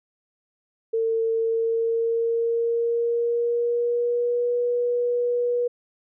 sine tone with pitch glide, 451.8 to 484.2 Hz, A4 to B4, +46 to -34 cents, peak -20 dBFS, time 0.93-5.68 s, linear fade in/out 10 ms, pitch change +120 cents, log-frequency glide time 1.31-4.54 s, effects none

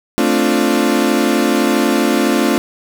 35% pulse chord, D minor seventh, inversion second, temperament equal, 220 / 261.6 / 293.7 / 349.2 Hz, A3 / C4 / D4 / F4, 0 / 0 / 0 / 0 cents, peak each -16 dBFS, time 0.18-2.58 s, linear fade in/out 0 ms, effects none

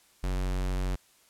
square tone, 46.25 Hz, F#1, in tune, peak -28 dBFS, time 0.23-0.96 s, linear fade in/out 10 ms, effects white hiss -62 dBFS RMS until 1.29 s + low-pass 12000 Hz 12 dB/octave

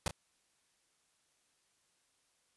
pink noise with echo, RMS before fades -32 dBFS, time 0.06-0.08 s, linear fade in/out 2 ms, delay 30 ms, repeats 1, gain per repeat -12 dB, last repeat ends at 0.11 s, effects white hiss -75 dBFS RMS until 2.56 s + resampled to 24000 Hz

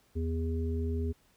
harmonic tone, 81.5 Hz, E2, 19 cents flat, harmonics 1 / 3 / 5, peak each -30 / -37 / -38 dBFS, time 0.15-1.13 s, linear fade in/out 20 ms, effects pink hiss -67 dBFS RMS until 1.36 s

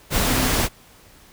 sine tone in noise, 258.2 Hz, C4, 23 cents flat, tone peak -26 dBFS, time 0.23-0.51 s, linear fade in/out 50 ms, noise pink, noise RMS -20 dBFS, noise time 0.1-0.69 s, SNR -9 dB, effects pink hiss -50 dBFS RMS until 1.32 s

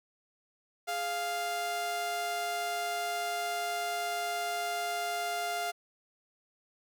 sawtooth tone pair together, 415.3 / 697.7 Hz, G#4 / F5, 0 / -2 cents, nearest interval major sixth, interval 898 cents, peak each -38 / -28 dBFS, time 0.87-5.72 s, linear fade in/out 20 ms, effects none

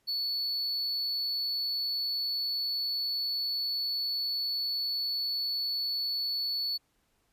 triangle tone, 4435 Hz, C#8, in tune, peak -28 dBFS, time 0.07-6.78 s, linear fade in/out 20 ms, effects pink hiss -73 dBFS RMS until 7.32 s + resampled to 32000 Hz

